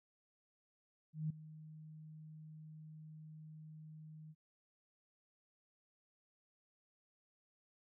sine tone with ADSR envelope, 155.56 Hz, D#3, in tune, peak -34 dBFS, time 1.13-4.35 s, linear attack 170 ms, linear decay 6 ms, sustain -17 dB, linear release 46 ms, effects none

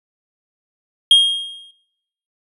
triangle tone with exponential decay, 3242 Hz, G#7, 42 cents flat, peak -3 dBFS, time 1.11-1.71 s, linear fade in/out 2 ms, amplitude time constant 130 ms, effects noise-tail reverb RT60 0.9 s tail -25 dB re dry + resampled to 32000 Hz

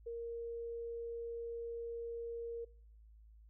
sine tone, 466.2 Hz, A#4, in tune, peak -40 dBFS, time 0.06-2.65 s, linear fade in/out 10 ms, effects noise-tail reverb RT60 0.6 s tail -24 dB re dry + added 54 Hz sine -57 dBFS peak until 3.49 s

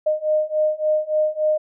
sine beating tone pair, 613 / 616.5 Hz, D#5 / D#5, -26 / -16 cents, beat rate 3.5 Hz, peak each -21 / -20 dBFS, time 0.06-1.58 s, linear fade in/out 10 ms, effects none

